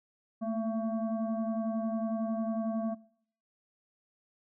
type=tone with frequency modulation; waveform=sine; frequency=220 Hz; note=A3; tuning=in tune; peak=-30 dBFS; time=0.41-2.95 s; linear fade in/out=20 ms; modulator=451 Hz; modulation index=1.1; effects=noise-tail reverb RT60 0.6 s tail -21 dB re dry

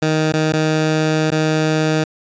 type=tone with dropouts; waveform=15% pulse; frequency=156.2 Hz; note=D#3; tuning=7 cents sharp; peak=-8 dBFS; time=0.02-2.04 s; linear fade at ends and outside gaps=5 ms; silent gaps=0.323-0.336 / 0.524-0.534 / 1.305-1.318 s; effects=resampled to 16000 Hz

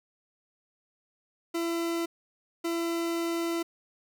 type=tone bursts at uneven times; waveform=40% pulse; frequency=336.1 Hz; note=E4; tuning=34 cents sharp; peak=-27 dBFS; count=2; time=1.54-2.06 / 2.64-3.63 s; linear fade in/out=10 ms; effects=none

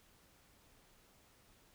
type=silence; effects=pink hiss -67 dBFS RMS until 1.74 s

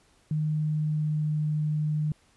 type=tone with pitch glide; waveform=sine; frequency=153.6 to 152.1 Hz; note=D#3 to D#3; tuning=-22 to -39 cents; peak=-24 dBFS; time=0.31-2.12 s; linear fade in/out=2 ms; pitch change=-17 cents; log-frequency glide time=0.43-1.4 s; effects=pink hiss -63 dBFS RMS until 2.36 s + resampled to 24000 Hz

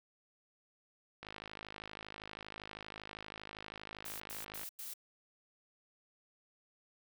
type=click train; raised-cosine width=0.3 ms; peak=-29 dBFS; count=180; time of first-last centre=1.23-4.633 s; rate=52.6 Hz
type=noise bursts; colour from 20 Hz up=blue; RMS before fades=-45 dBFS; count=4; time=4.05-4.938 s; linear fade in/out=5 ms; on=150 ms; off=96 ms
effects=none

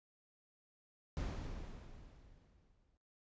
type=noise with exponential decay; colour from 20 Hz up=brown; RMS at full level=-37 dBFS; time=1.17-2.97 s; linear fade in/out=0 ms; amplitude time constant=390 ms; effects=noise-tail reverb RT60 0.6 s tail -25 dB re dry + resampled to 16000 Hz

